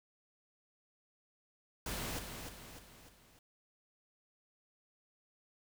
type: noise with echo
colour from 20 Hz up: pink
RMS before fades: -40 dBFS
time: 1.86-2.19 s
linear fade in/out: 2 ms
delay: 300 ms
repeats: 4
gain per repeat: -6 dB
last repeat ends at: 3.39 s
effects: none